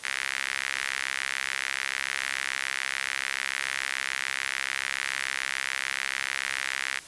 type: tone with high-pass filter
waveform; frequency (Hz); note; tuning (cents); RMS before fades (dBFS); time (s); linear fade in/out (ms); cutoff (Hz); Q
sawtooth; 66.9; C2; +39; -31; 0.03-7; 20; 1900; 3
effects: white hiss -46 dBFS RMS until 7.07 s + resampled to 24000 Hz

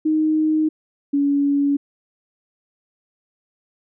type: tone pair in turn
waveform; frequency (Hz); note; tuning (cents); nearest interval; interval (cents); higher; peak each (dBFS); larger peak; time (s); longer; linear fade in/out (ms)
sine; 311.1 / 283.3; D#4 / C#4; 0 / +38; major second; 162; first; -15; neither; 0.05-0.69 / 1.13-1.77; neither; 10
effects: none

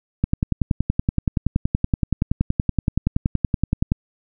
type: click train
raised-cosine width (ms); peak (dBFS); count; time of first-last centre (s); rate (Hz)
5; -5; 40; 0.24-3.919; 10.6
effects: none

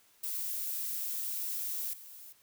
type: noise with level steps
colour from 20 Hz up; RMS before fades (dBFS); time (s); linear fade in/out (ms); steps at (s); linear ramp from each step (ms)
violet; -36 / -50; 0.23-2.33; 10; 1.93; 5
effects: white hiss -65 dBFS RMS until 2.42 s

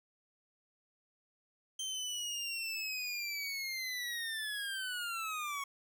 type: linear sweep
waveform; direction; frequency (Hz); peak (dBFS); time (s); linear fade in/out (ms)
25% pulse; down; 3136 to 1101; -33; 1.79-5.64; 5
effects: none

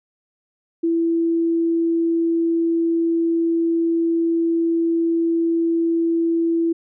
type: tone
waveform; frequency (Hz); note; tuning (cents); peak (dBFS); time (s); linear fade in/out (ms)
sine; 332.8; E4; +17; -16; 0.83-6.73; 10
effects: none

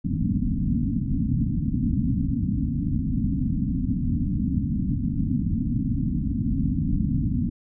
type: low-pass noise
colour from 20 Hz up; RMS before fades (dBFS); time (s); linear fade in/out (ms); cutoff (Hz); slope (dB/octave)
white; -24; 0.04-7.5; 10; 280; 96
effects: none

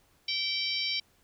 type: harmonic tone with a mistuned harmonic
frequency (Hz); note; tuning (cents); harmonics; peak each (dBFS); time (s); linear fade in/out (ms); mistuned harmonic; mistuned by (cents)
779; G5; -11; 3 / 4 / 5 / 6 / 7; -35 / -35 / -35 / -35 / -35; 0.28-1; 5; 3; -23
effects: pink hiss -66 dBFS RMS until 1.23 s

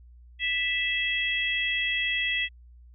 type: harmonic tone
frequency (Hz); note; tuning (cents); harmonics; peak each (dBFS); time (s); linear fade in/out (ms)
658; E5; -3; 3 / 4 / 5; -28 / -29 / -30; 0.39-2.49; 50
effects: added 60 Hz sine -48 dBFS peak until 2.94 s

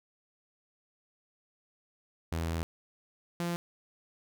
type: tone pair in turn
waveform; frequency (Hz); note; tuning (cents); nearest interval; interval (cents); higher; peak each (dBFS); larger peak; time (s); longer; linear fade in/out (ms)
sawtooth; 82.41 / 172.32; E2 / F3; 0 / -23; octave + minor second; 1277; second; -27; neither; 2.32-2.63 / 3.4-3.56; first; 0
effects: none

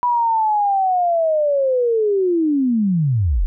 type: linear sweep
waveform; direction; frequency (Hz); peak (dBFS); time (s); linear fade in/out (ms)
sine; down; 985 to 32.84; -14; 0.03-3.46; 0
effects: none

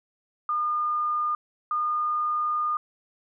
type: tone pair in turn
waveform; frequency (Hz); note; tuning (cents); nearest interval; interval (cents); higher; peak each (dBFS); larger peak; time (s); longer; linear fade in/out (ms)
sine; 1214 / 1218.4; D#6 / D#6; -43 / -37; unison; 6; second; -23; neither; 0.49-1.35 / 1.71-2.77; second; 2
effects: none

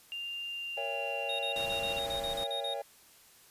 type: tone with pitch glide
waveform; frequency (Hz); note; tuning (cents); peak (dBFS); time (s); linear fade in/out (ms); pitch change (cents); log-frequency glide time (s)
sine; 2794 to 2771; F7 to F7; 0 to -14; -36; 0.12-1.99; 0; -14; 0.5-1.02
type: chord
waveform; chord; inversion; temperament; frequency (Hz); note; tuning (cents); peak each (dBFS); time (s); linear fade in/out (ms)
triangle; A# diminished seventh; none; just; 466.2 / 559.4 / 671.3 / 805.5; A#4 / C#5 / E5 / G5; 0 / +16 / +31 / +47; -41 / -36 / -40 / -38; 0.77-2.82; 5
type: tone bursts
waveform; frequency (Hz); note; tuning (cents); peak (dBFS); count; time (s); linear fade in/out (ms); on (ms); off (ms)
triangle; 3729; A#7; 0; -33; 11; 1.29-2.74; 5; 100; 35
type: noise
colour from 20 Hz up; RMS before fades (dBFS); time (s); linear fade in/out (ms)
pink; -44; 1.56-2.44; 0
effects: white hiss -59 dBFS RMS until 3.5 s + resampled to 32000 Hz

